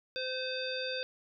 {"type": "harmonic tone with a mistuned harmonic", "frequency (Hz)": 516, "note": "C5", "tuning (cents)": -24, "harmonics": [1, 3, 5, 7, 9], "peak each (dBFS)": [-37, -41, -42, -40, -41], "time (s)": [0.16, 1.03], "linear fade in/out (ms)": 0, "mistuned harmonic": 9, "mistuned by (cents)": 17, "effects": []}